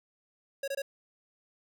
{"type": "tone bursts", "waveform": "square", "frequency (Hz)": 551, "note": "C#5", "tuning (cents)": -11, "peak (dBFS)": -32, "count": 3, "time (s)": [0.63, 0.82], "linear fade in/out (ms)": 5, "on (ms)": 48, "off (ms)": 23, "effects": []}